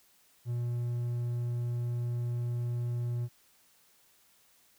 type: tone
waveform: triangle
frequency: 120.2 Hz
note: B2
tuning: 46 cents flat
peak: -28 dBFS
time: 0.45-3.29 s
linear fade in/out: 50 ms
effects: white hiss -65 dBFS RMS until 4.78 s